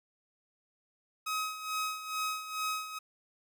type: tone with tremolo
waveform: sawtooth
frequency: 1269 Hz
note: D#6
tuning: 34 cents sharp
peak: -27 dBFS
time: 1.26-2.99 s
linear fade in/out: 10 ms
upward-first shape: sine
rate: 2.3 Hz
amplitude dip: 70%
effects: none